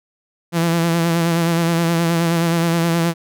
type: tone with vibrato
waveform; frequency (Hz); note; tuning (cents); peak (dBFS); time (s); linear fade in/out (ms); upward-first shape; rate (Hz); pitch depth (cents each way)
sawtooth; 167.9; E3; +32; -11; 0.52-3.14; 50; sine; 9.5; 36
effects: none